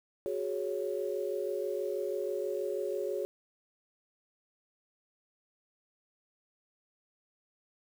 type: chord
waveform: sine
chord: F# suspended second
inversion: none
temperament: just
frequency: 370 / 416.2 / 555 Hz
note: F#4 / G#4 / C#5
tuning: 0 / +4 / +2 cents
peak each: -36 / -35 / -36 dBFS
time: 0.26-3.25 s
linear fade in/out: 0 ms
effects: 9-bit